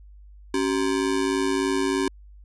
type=ring-modulated tone; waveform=square; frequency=329.6 Hz; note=E4; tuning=in tune; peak=-19 dBFS; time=0.54-2.08 s; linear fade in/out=2 ms; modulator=51.6 Hz; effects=added 50 Hz sine -44 dBFS peak until 2.44 s + resampled to 24000 Hz